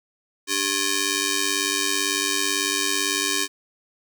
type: ring-modulated tone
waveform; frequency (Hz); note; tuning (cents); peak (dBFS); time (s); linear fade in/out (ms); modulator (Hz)
5% pulse; 688; F5; -26; -7; 0.47-3.48; 50; 983
effects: none